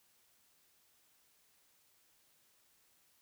silence, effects white hiss -71 dBFS RMS until 3.21 s

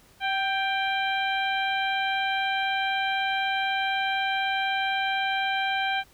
harmonic tone with a mistuned harmonic, 788 Hz, G5, 9 cents sharp, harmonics 1 / 2 / 3 / 4 / 5, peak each -27 / -29 / -31 / -33 / -40 dBFS, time 0.2-6.04 s, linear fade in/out 50 ms, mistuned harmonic 1, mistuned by -32 cents, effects pink hiss -57 dBFS RMS until 6.13 s

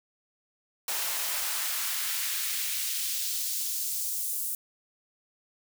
white noise with high-pass filter sweep, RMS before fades -31 dBFS, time 0.88-4.55 s, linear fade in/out 2 ms, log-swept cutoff 580 to 9500 Hz, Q 0.91, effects none

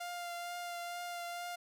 sawtooth tone with vibrato, 698.5 Hz, F5, in tune, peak -36 dBFS, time 0-1.56 s, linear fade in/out 10 ms, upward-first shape triangle, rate 2.2 Hz, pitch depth 17 cents each way, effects none

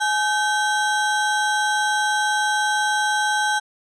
square ring-modulated tone, 1192 Hz, D6, 25 cents sharp, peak -16 dBFS, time 0-3.6 s, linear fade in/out 20 ms, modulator 349 Hz, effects resampled to 22050 Hz

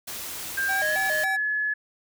white noise, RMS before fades -35 dBFS, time 0.07-1.25 s, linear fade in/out 10 ms
sine tone with pitch glide, 1592 to 1706.3 Hz, G6 to G#6, +26 to +46 cents, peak -23 dBFS, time 0.57-1.74 s, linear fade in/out 10 ms, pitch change +120 cents, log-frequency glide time 0.74-0.96 s
square tone with vibrato, 690 Hz, F5, 21 cents flat, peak -29 dBFS, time 0.68-1.37 s, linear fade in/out 20 ms, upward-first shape square, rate 3.6 Hz, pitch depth 190 cents each way
effects none

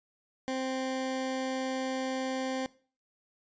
20% pulse tone, 261.6 Hz, C4, in tune, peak -26 dBFS, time 0.48-2.66 s, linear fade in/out 0 ms, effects noise-tail reverb RT60 0.4 s tail -20 dB re dry + resampled to 16000 Hz

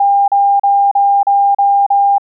sine tone bursts, 801 Hz, G5, 37 cents sharp, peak -7 dBFS, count 7, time 0-2.182 s, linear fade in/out 5 ms, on 280 ms, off 37 ms, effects none

